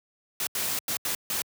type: noise bursts at uneven times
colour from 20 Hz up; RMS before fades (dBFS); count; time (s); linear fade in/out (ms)
white; -29; 5; 0.4-0.47 / 0.55-0.79 / 0.88-0.97 / 1.05-1.15 / 1.3-1.42; 2
effects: high-pass 80 Hz 12 dB/octave